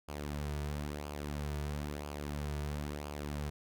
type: tone with flanger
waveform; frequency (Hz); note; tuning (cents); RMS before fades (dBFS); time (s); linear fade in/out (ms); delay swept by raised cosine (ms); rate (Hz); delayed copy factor
sawtooth; 73.42; D2; 0; -39; 0.08-3.5; 10; 0.51 to 3.81; 1; -0.55
effects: none